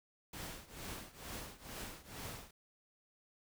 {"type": "noise with tremolo", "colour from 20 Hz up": "pink", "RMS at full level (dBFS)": -44, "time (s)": [0.33, 2.51], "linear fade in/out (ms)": 5, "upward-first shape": "triangle", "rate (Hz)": 2.2, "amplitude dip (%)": 90, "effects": []}